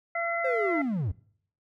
harmonic tone, 679 Hz, F5, 49 cents flat, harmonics 1 / 2 / 3, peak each -30 / -34 / -31 dBFS, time 0.15-0.82 s, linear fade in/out 5 ms
triangle linear sweep, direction down, 541 to 75.3 Hz, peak -24 dBFS, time 0.44-1.12 s, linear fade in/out 10 ms
effects noise-tail reverb RT60 0.6 s tail -22 dB re dry

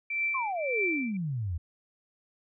sine tone with tremolo, 2338 Hz, D7, 8 cents flat, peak -25 dBFS, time 0.1-1.17 s, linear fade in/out 5 ms, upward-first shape triangle, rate 1.7 Hz, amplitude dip 100%
sine exponential sweep, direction down, 1118 to 78.2 Hz, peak -29 dBFS, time 0.34-1.58 s, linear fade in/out 10 ms
effects none

